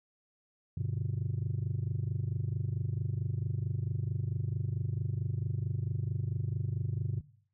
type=chord; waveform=sine; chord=G major; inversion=none; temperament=just; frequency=98 / 122.5 / 147 Hz; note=G2 / B2 / D3; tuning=0 / -14 / +2 cents; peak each=-33 / -33 / -35 dBFS; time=0.77-7.21 s; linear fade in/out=5 ms; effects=noise-tail reverb RT60 0.5 s tail -17 dB re dry + tanh soft clip ceiling -26 dBFS